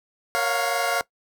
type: chord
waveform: 20% pulse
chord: Gb major seventh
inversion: first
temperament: equal with one note detuned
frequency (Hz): 466.2 / 554.4 / 698.5 / 722.7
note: Bb4 / Db5 / F5 / Gb5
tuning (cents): 0 / 0 / 0 / -41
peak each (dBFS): -26 / -22 / -20 / -26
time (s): 0.35-1.01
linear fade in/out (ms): 0
effects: noise-tail reverb RT60 0.1 s tail -20 dB re dry